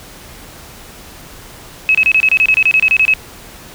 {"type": "tone bursts", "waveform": "sine", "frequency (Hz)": 2571, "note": "E7", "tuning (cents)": -44, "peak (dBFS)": -7, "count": 15, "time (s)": [1.89, 3.137], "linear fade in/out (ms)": 0, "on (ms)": 57, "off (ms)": 28, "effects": ["pink hiss -36 dBFS RMS until 3.74 s"]}